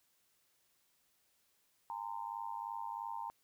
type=tone with amplitude modulation; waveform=sine; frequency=920 Hz; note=A#5; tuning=23 cents flat; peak=-35 dBFS; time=1.9-3.3 s; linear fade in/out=0 ms; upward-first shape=sine; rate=103 Hz; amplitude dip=100%; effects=white hiss -75 dBFS RMS until 3.43 s